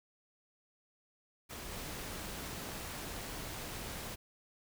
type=noise with level steps; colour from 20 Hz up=pink; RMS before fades=-45 / -43 dBFS; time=1.49-4.16 s; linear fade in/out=20 ms; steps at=1.71 s; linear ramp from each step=5 ms; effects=none